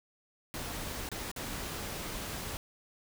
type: noise with dropouts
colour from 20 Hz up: pink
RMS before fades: -39 dBFS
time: 0.54-2.57 s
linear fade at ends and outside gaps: 0 ms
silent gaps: 1.089-1.116 / 1.315-1.362 s
effects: none